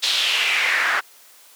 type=noise with band-pass filter sweep; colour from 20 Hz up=pink; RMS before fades=-20 dBFS; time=0.02-1.01 s; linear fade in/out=20 ms; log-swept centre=4000 to 1500 Hz; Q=3.3; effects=white hiss -49 dBFS RMS until 1.55 s + high-pass 400 Hz 12 dB/octave